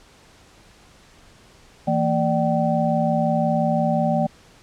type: tone cluster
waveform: sine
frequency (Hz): 163.9 / 229.6 / 592 / 768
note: E3 / A#3 / D5 / G5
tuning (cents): -10 / -26 / +14 / -36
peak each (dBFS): -23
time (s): 1.87-4.27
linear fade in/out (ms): 10
effects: pink hiss -51 dBFS RMS until 4.62 s + low-pass 8000 Hz 12 dB/octave